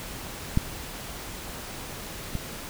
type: clicks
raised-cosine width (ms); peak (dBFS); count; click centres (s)
5; -8 / -17; 2; 0.574 / 2.353
effects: pink hiss -38 dBFS RMS until 2.69 s